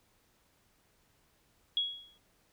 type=tone with exponential decay; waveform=sine; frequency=3330 Hz; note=G#7; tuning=4 cents sharp; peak=-25 dBFS; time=1.77-2.18 s; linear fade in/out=1 ms; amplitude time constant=87 ms; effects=pink hiss -70 dBFS RMS until 2.52 s